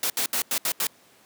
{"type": "noise bursts at uneven times", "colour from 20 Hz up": "white", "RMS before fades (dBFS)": -25, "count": 6, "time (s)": [[0.03, 0.1], [0.17, 0.26], [0.33, 0.42], [0.51, 0.58], [0.65, 0.72], [0.8, 0.87]], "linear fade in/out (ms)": 2, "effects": ["pink hiss -56 dBFS RMS until 1.25 s", "high-pass 200 Hz 12 dB/octave"]}